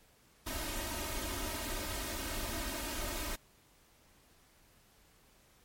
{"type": "noise with comb filter", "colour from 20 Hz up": "pink", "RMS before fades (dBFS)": -38, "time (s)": [0.46, 3.36], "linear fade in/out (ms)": 10, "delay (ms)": 3.2, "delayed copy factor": 0.95, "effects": ["pink hiss -65 dBFS RMS until 5.64 s", "MP3 64 kbps"]}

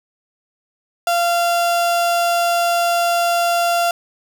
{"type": "tone", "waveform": "35% pulse", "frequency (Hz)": 690, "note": "F5", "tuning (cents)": -21, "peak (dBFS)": -13, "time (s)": [1.07, 3.91], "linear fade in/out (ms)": 2, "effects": []}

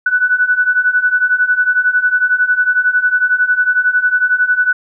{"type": "beating tone pair", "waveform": "sine", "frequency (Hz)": [1480, 1491], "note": ["F#6", "F#6"], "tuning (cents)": [0, 13], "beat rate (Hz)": 11, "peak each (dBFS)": [-15, -12], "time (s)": [0.06, 4.73], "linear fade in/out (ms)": 5, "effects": []}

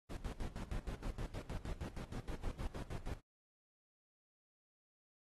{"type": "noise with tremolo", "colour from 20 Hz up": "brown", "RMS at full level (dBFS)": -41, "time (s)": [0.09, 3.21], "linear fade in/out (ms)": 20, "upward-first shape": "square", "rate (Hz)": 6.4, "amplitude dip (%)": 80, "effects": ["AAC 32 kbps"]}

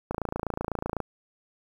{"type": "click train", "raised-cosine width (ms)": 1, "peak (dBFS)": -15, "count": 26, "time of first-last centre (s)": [0.11, 1.003], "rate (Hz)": 28, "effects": ["8-bit"]}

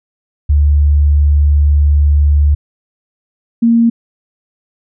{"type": "tone pair in turn", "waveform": "sine", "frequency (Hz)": [73, 231.8], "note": ["D2", "A#3"], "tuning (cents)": [-10, -10], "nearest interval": "octave + minor sixth", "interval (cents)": 2000, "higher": "second", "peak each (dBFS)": -6, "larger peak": "neither", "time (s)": [[0.49, 2.55], [3.62, 3.9]], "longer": "first", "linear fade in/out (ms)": 10, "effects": []}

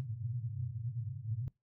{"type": "band-pass noise", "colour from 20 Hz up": "pink", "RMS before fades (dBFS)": -39, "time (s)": [0, 1.48], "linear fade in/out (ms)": 0, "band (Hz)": [100, 130], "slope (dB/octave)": 96, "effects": ["noise-tail reverb RT60 0.2 s tail -23 dB re dry"]}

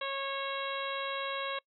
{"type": "harmonic tone", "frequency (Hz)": 548, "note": "C#5", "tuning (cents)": -20, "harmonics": [1, 2, 3, 4, 5, 6, 7], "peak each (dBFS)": [-38, -38, -42, -43, -43, -44, -43], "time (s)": [0.01, 1.59], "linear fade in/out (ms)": 5, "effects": ["noise-tail reverb RT60 0.1 s tail -24 dB re dry"]}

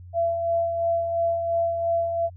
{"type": "tone with tremolo", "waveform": "sine", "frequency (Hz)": 674, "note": "E5", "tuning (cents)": 38, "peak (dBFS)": -19, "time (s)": [0.13, 2.3], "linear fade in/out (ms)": 50, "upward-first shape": "sine", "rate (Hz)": 2.9, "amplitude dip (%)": 45, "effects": ["added 89 Hz sine -40 dBFS peak until 2.36 s"]}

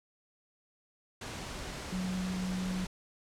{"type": "tone in noise", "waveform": "sine", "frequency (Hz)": 184.8, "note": "F#3", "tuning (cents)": -2, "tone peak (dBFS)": -32, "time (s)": [1.92, 2.85], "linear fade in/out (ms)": 5, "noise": "pink", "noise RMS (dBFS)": -41, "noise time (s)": [1.21, 2.87], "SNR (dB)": 6, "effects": ["low-pass 8000 Hz 12 dB/octave"]}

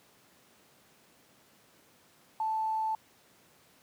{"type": "tone with tanh clipping", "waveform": "triangle", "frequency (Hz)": 878, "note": "A5", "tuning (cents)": -4, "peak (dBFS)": -28, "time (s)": [2.4, 2.95], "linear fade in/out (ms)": 2, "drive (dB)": 3, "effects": ["pink hiss -62 dBFS RMS until 3.82 s", "high-pass 150 Hz 12 dB/octave"]}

